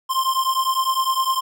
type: beating tone pair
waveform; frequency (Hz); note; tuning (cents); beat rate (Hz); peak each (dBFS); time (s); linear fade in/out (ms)
square; 1046.5 / 1056.4; C6 / C6; 0 / +16; 9.9; -22; 0.09-1.41; 20
effects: none